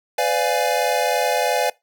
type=chord; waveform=square; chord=B diminished seventh; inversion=none; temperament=equal with one note detuned; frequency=504.3 / 587.3 / 698.5 / 830.6 Hz; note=B4 / D5 / F5 / Ab5; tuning=+36 / 0 / 0 / 0 cents; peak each=-24 dBFS; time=0.18-1.7 s; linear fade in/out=5 ms; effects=noise-tail reverb RT60 0.2 s tail -22 dB re dry